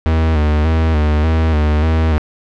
45% pulse tone with vibrato, 77.78 Hz, D#2, in tune, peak -11 dBFS, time 0.06-2.18 s, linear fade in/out 0 ms, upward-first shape square, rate 1.7 Hz, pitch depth 49 cents each way, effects low-pass 3000 Hz 12 dB/octave

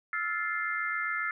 sine chord, F major seventh, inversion third, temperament just, 1309.6 / 1396.9 / 1746.1 / 2095 Hz, E6 / F6 / A6 / C7, -12 / 0 / -14 / +2 cents, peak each -36 / -35 / -34 / -34 dBFS, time 0.13-1.31 s, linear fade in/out 2 ms, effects none

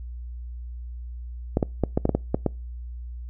clicks, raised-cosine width 2 ms, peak -7 dBFS, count 9, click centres 1.571 / 1.628 / 1.837 / 1.975 / 2.054 / 2.093 / 2.15 / 2.345 / 2.463 s, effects noise-tail reverb RT60 0.3 s tail -26 dB re dry + added 60 Hz sine -33 dBFS peak until 3.29 s

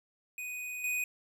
square tone with level steps, 2489 Hz, D#7, in tune, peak -38 / -31 dBFS, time 0.38-1.04 s, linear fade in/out 2 ms, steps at 0.84 s, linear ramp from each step 2 ms, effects none

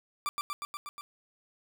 40% pulse tone with echo, 1174.7 Hz, D6, in tune, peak -28 dBFS, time 0.26-0.29 s, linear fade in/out 0 ms, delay 120 ms, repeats 6, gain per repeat -2 dB, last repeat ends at 1.01 s, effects none

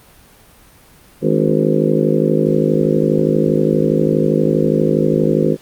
harmonic tone with a mistuned harmonic, 52.4 Hz, G#1, 16 cents sharp, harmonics 3 / 4 / 5 / 6 / 7 / 8 / 9 / 10, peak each -18 / -19 / -21 / -23 / -18 / -22 / -20 / -22 dBFS, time 1.21-5.57 s, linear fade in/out 50 ms, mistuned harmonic 5, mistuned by +72 cents, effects pink hiss -46 dBFS RMS until 5.61 s + Opus 32 kbps

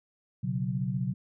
sine chord, B suspended second, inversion none, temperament equal, 123.47 / 138.59 / 185 Hz, B2 / C#3 / F#3, 0 / 0 / 0 cents, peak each -32 dBFS, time 0.43-1.14 s, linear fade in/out 10 ms, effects none

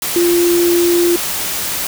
sine tone in noise, 346.7 Hz, F4, 13 cents flat, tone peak -10 dBFS, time 0.16-1.16 s, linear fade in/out 2 ms, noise white, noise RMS -20 dBFS, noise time 0.02-1.87 s, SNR +7 dB, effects none

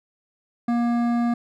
sine tone with hard clipping, 237.2 Hz, A#3, 30 cents sharp, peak -21 dBFS, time 0.68-1.34 s, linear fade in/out 5 ms, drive 12 dB, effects none

